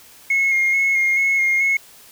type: tone with vibrato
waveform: sine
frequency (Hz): 2157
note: C#7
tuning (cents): -48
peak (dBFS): -13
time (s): 0.3-1.77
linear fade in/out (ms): 5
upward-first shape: square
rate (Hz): 2.3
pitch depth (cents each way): 19
effects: tanh soft clip ceiling -12 dBFS + white hiss -46 dBFS RMS until 2.11 s

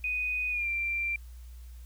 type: tone with pitch glide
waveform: sine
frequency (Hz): 2489 to 2362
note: D#7 to D7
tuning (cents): 0 to +9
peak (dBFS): -28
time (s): 0.04-1.16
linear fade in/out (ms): 2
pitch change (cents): -91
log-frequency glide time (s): 0.5-0.68
effects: added 60 Hz sine -43 dBFS peak until 1.85 s + white hiss -62 dBFS RMS until 1.85 s

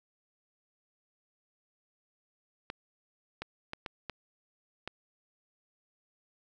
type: clicks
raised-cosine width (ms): 0.3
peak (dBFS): -21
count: 6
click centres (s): 2.701 / 3.42 / 3.734 / 3.862 / 4.097 / 4.876
effects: none

